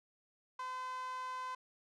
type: tone with high-pass filter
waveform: sawtooth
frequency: 511 Hz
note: C5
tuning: 41 cents flat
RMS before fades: -42 dBFS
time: 0.59-1.55 s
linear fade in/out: 5 ms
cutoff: 1100 Hz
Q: 9
effects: low-pass 7000 Hz 12 dB/octave